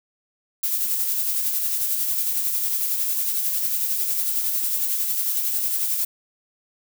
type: noise with tremolo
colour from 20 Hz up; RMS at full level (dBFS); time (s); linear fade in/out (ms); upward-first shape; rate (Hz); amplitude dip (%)
violet; -22; 0.63-6.05; 5; sine; 11; 35
effects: none